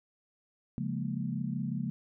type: chord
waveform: sine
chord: Bb minor seventh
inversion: first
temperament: equal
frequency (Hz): 138.59 / 174.61 / 207.7 / 233.1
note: Db3 / F3 / Ab3 / Bb3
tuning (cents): 0 / 0 / 0 / 0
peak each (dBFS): -36 / -37 / -37 / -37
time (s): 0.78-1.9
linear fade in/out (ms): 0
effects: none